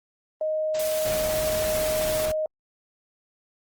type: tone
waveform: sine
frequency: 622.3 Hz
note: D#5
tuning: in tune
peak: -23 dBFS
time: 0.41-2.46 s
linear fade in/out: 2 ms
type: noise with tremolo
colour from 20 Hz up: white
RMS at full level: -32 dBFS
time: 0.74-2.26 s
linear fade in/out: 10 ms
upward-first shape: triangle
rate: 18 Hz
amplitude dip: 25%
type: noise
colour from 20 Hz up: pink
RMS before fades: -33 dBFS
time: 1.05-2.32 s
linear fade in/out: 5 ms
effects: Opus 24 kbps